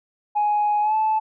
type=tone with pitch glide; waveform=sine; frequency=835 to 870.5 Hz; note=G#5 to A5; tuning=+9 to -19 cents; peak=-16 dBFS; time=0.35-1.2 s; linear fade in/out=20 ms; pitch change=+72 cents; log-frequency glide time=0.81-0.95 s; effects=tanh soft clip ceiling -14 dBFS